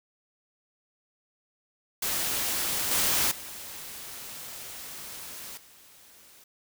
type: noise with level steps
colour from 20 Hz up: white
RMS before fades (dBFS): -29 / -25 / -41 / -54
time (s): 2.02-6.44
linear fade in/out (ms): 5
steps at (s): 2.91 / 3.31 / 5.57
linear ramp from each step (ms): 5
effects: none